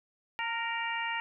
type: harmonic tone with a mistuned harmonic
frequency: 466.2 Hz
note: A#4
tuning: in tune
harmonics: 2 / 3 / 4 / 5 / 6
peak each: -35 / -41 / -36 / -38 / -39 dBFS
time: 0.39-1.2 s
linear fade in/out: 0 ms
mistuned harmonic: 2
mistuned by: -30 cents
effects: none